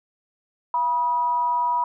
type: tone with amplitude modulation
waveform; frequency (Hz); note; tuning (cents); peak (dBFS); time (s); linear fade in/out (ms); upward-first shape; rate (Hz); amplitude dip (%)
sine; 971; B5; -30; -17; 0.74-1.84; 2; sine; 284; 45
effects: none